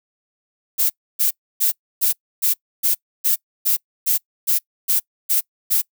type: noise bursts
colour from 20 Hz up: violet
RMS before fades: -17 dBFS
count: 13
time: 0.78-5.82 s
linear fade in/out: 20 ms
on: 120 ms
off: 290 ms
effects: noise-tail reverb RT60 0.1 s tail -25 dB re dry